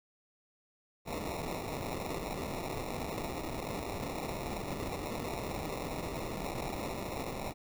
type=noise with sample-and-hold; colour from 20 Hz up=violet; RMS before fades=-38 dBFS; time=1.05-7.54 s; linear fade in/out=50 ms; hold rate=1575 Hz; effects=none